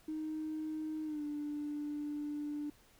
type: tone with pitch glide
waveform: triangle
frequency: 311.1 to 295 Hz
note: D#4 to D4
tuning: 0 to +8 cents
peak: -33 dBFS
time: 0.08-2.7 s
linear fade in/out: 5 ms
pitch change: -92 cents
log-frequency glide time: 1.04-1.23 s
effects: tanh soft clip ceiling -34 dBFS + pink hiss -65 dBFS RMS until 2.99 s